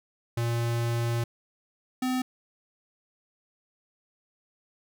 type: tone pair in turn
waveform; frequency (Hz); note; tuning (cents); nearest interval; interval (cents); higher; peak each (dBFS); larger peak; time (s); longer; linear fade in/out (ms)
square; 117.5 / 255.4; A#2 / C4; +14 / -42; octave + minor second; 1344; second; -26; neither; 0.37-1.24 / 2.02-2.22; first; 5
effects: none